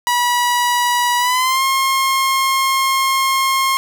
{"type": "tone with pitch glide", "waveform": "sawtooth", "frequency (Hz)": [971, 1071.2], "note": ["B5", "C6"], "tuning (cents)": [-30, 40], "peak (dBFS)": -10, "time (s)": [0.07, 3.77], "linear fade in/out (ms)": 0, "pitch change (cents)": 170, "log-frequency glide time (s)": [1.18, 1.63], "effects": []}